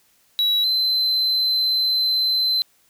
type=tone pair in turn; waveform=triangle; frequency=3900 / 4069 Hz; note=B7 / C8; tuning=-23 / -49 cents; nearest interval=minor second; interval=74 cents; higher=second; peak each=-15 / -16 dBFS; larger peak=first; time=0.39-0.64 / 0.64-2.62 s; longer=second; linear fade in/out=0 ms; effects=white hiss -60 dBFS RMS until 2.89 s